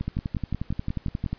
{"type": "two click trains", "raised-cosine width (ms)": 5, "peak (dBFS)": [-16, -15], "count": [8, 15], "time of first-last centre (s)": [[0.01, 1.262], [0.08, 1.33]], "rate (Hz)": [5.59, 11.2], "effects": ["pink hiss -55 dBFS RMS until 1.38 s", "resampled to 11025 Hz"]}